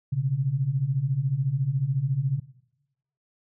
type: beating tone pair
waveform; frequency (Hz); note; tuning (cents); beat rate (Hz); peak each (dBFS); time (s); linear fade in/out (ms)
sine; 125.5 / 139.5; B2 / C#3; +28 / +11; 14; -27 / -24; 0.12-2.4; 10
effects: noise-tail reverb RT60 0.9 s tail -20 dB re dry